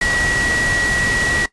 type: tone in noise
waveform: sine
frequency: 1924 Hz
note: B6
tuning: 46 cents flat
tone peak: -17 dBFS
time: 0.01-1.46 s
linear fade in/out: 5 ms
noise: pink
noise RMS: -22 dBFS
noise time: 0.01-1.46 s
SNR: +2 dB
effects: noise-tail reverb RT60 0.1 s tail -17 dB re dry + resampled to 22050 Hz